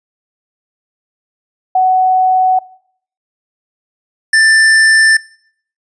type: tone pair in turn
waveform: sine / square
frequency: 746 / 1774.3 Hz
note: F#5 / A6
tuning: +14 / +14 cents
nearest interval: octave + minor third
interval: 1500 cents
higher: second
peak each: -7 dBFS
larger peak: neither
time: 1.75-2.59 / 4.33-5.17 s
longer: neither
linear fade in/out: 5 ms
effects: noise-tail reverb RT60 0.6 s tail -21 dB re dry + resampled to 22050 Hz